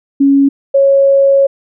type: tone pair in turn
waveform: sine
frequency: 277.2 / 550.6 Hz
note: C#4 / C#5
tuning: 0 / -12 cents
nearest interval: octave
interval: 1188 cents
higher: second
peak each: -5 dBFS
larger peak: neither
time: 0.2-0.49 / 0.74-1.47 s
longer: second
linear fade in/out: 10 ms
effects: none